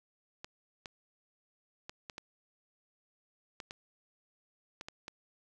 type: clicks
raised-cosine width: 0.2 ms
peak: -25 dBFS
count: 10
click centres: 0.445 / 0.858 / 1.895 / 2.098 / 2.181 / 3.602 / 3.709 / 4.811 / 4.885 / 5.081 s
effects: none